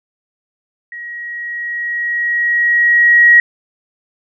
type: tone with level ramp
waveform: sine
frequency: 1900 Hz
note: A#6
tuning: 33 cents sharp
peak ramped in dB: -26 to -3 dBFS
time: 0.92-3.4 s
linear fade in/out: 2 ms
effects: none